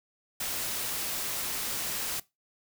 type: noise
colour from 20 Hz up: white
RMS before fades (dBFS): -33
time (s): 0.4-2.2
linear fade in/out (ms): 5
effects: noise-tail reverb RT60 0.2 s tail -19 dB re dry